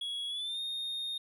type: tone with pitch glide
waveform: triangle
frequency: 3341 to 3686 Hz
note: G#7 to A#7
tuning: +10 to -20 cents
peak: -33 dBFS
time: 0.01-1.18 s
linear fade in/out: 5 ms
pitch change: +170 cents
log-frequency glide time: 0.28-0.6 s
effects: none